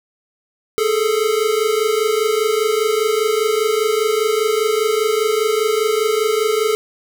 square tone pair together, 419.6 / 444.6 Hz, G#4 / A4, +18 / +18 cents, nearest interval minor second, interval 100 cents, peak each -19 / -18 dBFS, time 0.78-6.75 s, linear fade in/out 0 ms, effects none

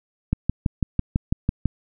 click train, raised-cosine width 5 ms, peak -7 dBFS, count 9, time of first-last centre 0.33-1.657 s, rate 6.03 Hz, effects none

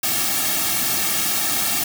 white noise with comb filter, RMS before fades -21 dBFS, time 0.03-1.84 s, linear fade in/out 5 ms, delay 2 ms, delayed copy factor -0.95, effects none

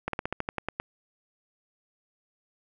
slowing click train, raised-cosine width 0.5 ms, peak -14 dBFS, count 10, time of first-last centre 0.08-0.8 s, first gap 53 ms, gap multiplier 1.1, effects none

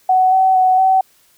sine tone with pitch steps, 746 / 758 / 745 / 760 Hz, F#5 / F#5 / F#5 / F#5, +14 / +42 / +12 / +46 cents, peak -9 dBFS, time 0.09-1.01 s, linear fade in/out 5 ms, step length 230 ms, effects white hiss -54 dBFS RMS until 1.37 s

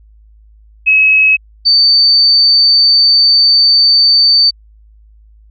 sine tone pair in turn, 2565 / 4570 Hz, E7 / D8, -48 / -48 cents, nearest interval minor seventh, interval 1000 cents, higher second, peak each -5 dBFS, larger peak neither, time 0.86-1.37 / 1.65-4.51 s, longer second, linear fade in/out 20 ms, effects added 53 Hz sine -40 dBFS peak until 5.5 s

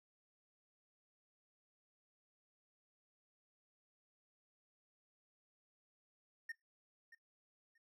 triangle tone with echo, 1831 Hz, A#6, 32 cents flat, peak -40 dBFS, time 6.49-6.52 s, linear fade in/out 5 ms, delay 630 ms, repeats 2, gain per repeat -15 dB, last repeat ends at 7.78 s, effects noise-tail reverb RT60 0.2 s tail -22 dB re dry

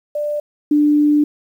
sine tone pair in turn, 592 / 296 Hz, D5 / D4, +14 / +14 cents, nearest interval octave, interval 1200 cents, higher first, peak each -18 / -10 dBFS, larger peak second, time 0.15-0.4 / 0.71-1.24 s, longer second, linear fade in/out 5 ms, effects 8-bit

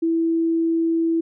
sine tone, 329.6 Hz, E4, in tune, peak -17 dBFS, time 0.02-1.21 s, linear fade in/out 10 ms, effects none

